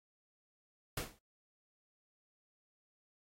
pink noise with exponential decay, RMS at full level -34 dBFS, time 0.97-1.19 s, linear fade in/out 5 ms, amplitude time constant 47 ms, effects AAC 48 kbps

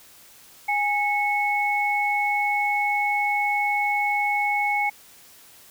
sine tone pair together, 824 / 2200 Hz, G#5 / C#7, -14 / -14 cents, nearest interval octave + perfect fourth, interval 1700 cents, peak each -23 dBFS, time 0.68-4.9 s, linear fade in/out 10 ms, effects white hiss -50 dBFS RMS until 5.7 s

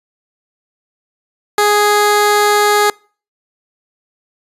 15% pulse tone, 415.3 Hz, G#4, in tune, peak -3 dBFS, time 1.58-2.9 s, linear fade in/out 2 ms, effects noise-tail reverb RT60 0.4 s tail -26 dB re dry + resampled to 32000 Hz

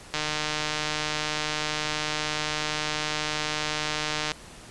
click train, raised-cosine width 0.2 ms, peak -10 dBFS, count 636, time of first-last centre 0.14-4.318 s, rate 152 Hz, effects pink hiss -46 dBFS RMS until 4.7 s + resampled to 24000 Hz

